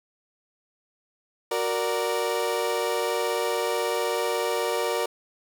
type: chord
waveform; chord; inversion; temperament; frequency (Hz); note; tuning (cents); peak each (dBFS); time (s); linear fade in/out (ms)
30% pulse; Gb augmented; none; equal; 370 / 466.2 / 587.3; Gb4 / Bb4 / D5; 0 / 0 / 0; -28 / -24 / -27; 1.51-5.06; 5
effects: none